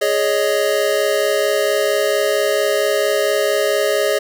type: chord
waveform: square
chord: Ab suspended fourth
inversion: none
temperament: equal with one note detuned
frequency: 415.3 / 557.9 / 622.3 Hz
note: Ab4 / Db5 / Eb5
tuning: 0 / +11 / 0 cents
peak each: -20 dBFS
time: 0.01-4.19 s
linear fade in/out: 10 ms
effects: none